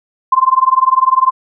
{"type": "tone with tremolo", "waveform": "sine", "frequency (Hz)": 1045, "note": "C6", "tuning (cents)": -2, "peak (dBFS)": -4, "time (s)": [0.32, 1.31], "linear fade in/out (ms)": 5, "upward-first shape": "sine", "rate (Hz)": 20, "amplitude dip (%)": 95, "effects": []}